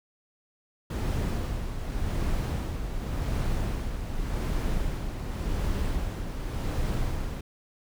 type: noise with tremolo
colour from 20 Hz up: brown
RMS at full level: -27 dBFS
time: 0.9-7.41 s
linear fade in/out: 5 ms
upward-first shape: sine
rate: 0.88 Hz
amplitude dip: 50%
effects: none